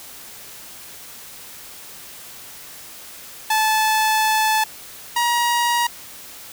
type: tone pair in turn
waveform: sawtooth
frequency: 870 / 951.5 Hz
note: A5 / A#5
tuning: -20 / +35 cents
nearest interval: major second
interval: 155 cents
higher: second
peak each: -12 / -13 dBFS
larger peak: first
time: 3.5-4.64 / 5.16-5.87 s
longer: first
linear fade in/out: 5 ms
effects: white hiss -39 dBFS RMS until 6.52 s